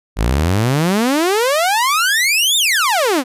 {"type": "exponential two-way sweep", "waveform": "sawtooth", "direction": "up then down", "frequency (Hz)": [49.31, 3729, 237.1], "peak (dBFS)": -9, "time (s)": [0.16, 3.24], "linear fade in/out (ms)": 50, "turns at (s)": 2.57, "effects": ["resampled to 32000 Hz"]}